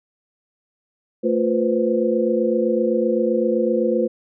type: tone cluster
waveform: sine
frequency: 224.3 / 351.6 / 489.2 / 517 Hz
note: A3 / F4 / B4 / C5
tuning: +34 / +12 / -16 / -21 cents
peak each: -22 dBFS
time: 1.23-4.08 s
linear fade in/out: 20 ms
effects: none